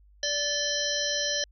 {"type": "harmonic tone with a mistuned harmonic", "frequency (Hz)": 582, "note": "D5", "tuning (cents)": -16, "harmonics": [1, 3, 5, 7, 9, 10], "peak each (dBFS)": [-33, -33, -33, -33, -33, -33], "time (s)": [0.23, 1.44], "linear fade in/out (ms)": 2, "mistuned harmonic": 5, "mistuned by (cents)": 120, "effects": ["added 50 Hz sine -54 dBFS peak until 1.51 s"]}